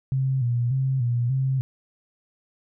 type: tone with vibrato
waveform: sine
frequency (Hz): 126.4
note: B2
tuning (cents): +41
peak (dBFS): -20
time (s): 0.12-1.61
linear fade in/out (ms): 0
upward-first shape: square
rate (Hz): 1.7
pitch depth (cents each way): 87
effects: none